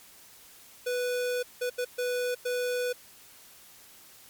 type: tone bursts at uneven times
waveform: square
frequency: 493.9 Hz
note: B4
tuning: in tune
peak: -28 dBFS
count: 5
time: 0.86-1.43 / 1.61-1.7 / 1.78-1.85 / 1.98-2.35 / 2.45-2.93 s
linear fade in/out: 10 ms
effects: white hiss -53 dBFS RMS until 4.29 s + MP3 96 kbps